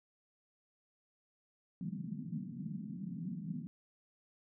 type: band-pass noise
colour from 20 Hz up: white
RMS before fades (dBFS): -42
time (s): 1.81-3.67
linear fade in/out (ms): 0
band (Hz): 150 to 230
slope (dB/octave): 48
effects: none